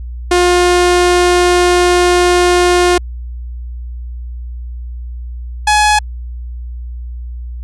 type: tone pair in turn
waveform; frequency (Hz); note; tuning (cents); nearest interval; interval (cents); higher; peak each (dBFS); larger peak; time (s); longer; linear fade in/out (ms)
sawtooth; 355.5 / 843.4; F4 / G#5; +31 / +26; octave + minor third; 1495; second; -4; neither; 0.31-2.98 / 5.67-5.99; first; 5
effects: added 60 Hz sine -22 dBFS peak until 7.63 s + resampled to 24000 Hz